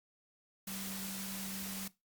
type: tone in noise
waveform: sine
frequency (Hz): 193.2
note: G3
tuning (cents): -25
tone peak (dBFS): -44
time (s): 0.67-1.88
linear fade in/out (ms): 5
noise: white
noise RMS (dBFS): -43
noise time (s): 0.67-1.88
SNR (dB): -4
effects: noise-tail reverb RT60 0.2 s tail -18 dB re dry + Opus 48 kbps